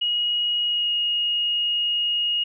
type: tone with pitch glide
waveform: sine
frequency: 2893 to 2870 Hz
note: F#7 to F7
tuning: -40 to +47 cents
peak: -20 dBFS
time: 0.01-2.44 s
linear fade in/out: 10 ms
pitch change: -13 cents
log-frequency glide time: 0.66-0.91 s
effects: none